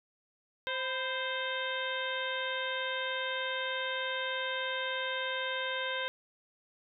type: harmonic tone with a mistuned harmonic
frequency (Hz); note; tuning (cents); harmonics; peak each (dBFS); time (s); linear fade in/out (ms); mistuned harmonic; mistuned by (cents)
523.3; C5; 0; 1 / 2 / 3 / 4 / 5 / 6 / 7; -38 / -40 / -37 / -41 / -44 / -41 / -41; 0.67-6.08; 0; 2; -68
effects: none